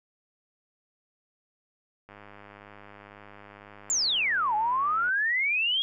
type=click train; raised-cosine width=0.5 ms; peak=-32 dBFS; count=307; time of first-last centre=2.09-5.09 s; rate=102 Hz
type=exponential two-way sweep; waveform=sine; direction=down then up; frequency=7459 to 830.6 to 3317 Hz; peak=-23 dBFS; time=3.9-5.82 s; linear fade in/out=0 ms; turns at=4.55 s
effects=none